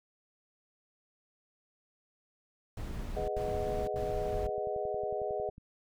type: noise bursts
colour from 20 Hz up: brown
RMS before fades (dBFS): -38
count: 3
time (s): 2.77-4.468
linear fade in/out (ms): 2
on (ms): 510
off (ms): 84
type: chord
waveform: sine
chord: G# minor seventh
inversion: none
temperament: equal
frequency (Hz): 415.3 / 493.9 / 622.3 / 740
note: G#4 / B4 / D#5 / F#5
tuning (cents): 0 / 0 / 0 / 0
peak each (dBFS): -36 / -40 / -36 / -39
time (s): 3.16-5.5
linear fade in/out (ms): 10
type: click train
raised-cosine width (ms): 5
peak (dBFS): -37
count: 24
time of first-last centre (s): 3.49-5.581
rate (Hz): 11
effects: none